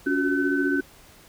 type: tone cluster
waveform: sine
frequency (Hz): 281.1 / 359.8 / 374.6 / 1517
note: C#4 / F#4 / F#4 / F#6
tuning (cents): +24 / -48 / +21 / +43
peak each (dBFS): -23 / -28 / -31 / -26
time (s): 0.06-0.81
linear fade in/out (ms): 10
effects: pink hiss -51 dBFS RMS until 1.28 s